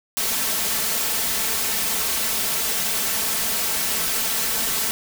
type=noise with comb filter; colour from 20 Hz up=white; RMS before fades=-23 dBFS; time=0.17-4.91 s; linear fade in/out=0 ms; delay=4.5 ms; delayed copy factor=+0.6; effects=none